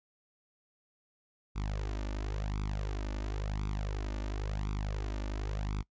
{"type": "tone with flanger", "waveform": "sawtooth", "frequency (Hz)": 51.1, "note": "G#1", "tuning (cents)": -27, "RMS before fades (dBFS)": -35, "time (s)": [1.55, 5.83], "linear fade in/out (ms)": 20, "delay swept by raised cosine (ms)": [0.83, 3.43], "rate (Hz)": 0.95, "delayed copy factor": 0.9, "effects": ["noise-tail reverb RT60 0.1 s tail -22 dB re dry", "resampled to 16000 Hz"]}